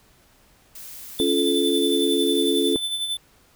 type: noise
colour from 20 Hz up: blue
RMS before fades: -39 dBFS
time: 0.75-2.74 s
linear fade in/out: 5 ms
type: tone with tremolo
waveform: square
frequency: 3520 Hz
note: A7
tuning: in tune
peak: -23 dBFS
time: 1.19-3.17 s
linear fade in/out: 2 ms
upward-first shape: sine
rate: 11 Hz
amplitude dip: 50%
type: chord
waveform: sine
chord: Db augmented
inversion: none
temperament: just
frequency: 277.2 / 346.5 / 433.1 Hz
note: Db4 / F4 / A4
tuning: 0 / -14 / -27 cents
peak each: -23 dBFS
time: 1.2-2.76 s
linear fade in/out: 0 ms
effects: pink hiss -57 dBFS RMS until 3.55 s